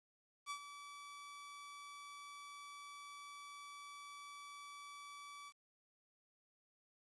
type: tone with ADSR envelope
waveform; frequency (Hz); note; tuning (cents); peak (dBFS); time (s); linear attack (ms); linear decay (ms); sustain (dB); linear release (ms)
sawtooth; 1151; D6; -35; -37; 0.46-5.53; 46; 78; -11; 50
effects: resampled to 24000 Hz + 11-bit